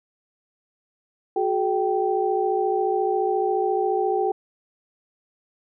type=tone cluster; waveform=sine; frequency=369.2 / 423.5 / 779 Hz; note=F#4 / G#4 / G5; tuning=-4 / +34 / -11 cents; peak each=-24 dBFS; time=1.36-4.32 s; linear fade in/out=5 ms; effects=none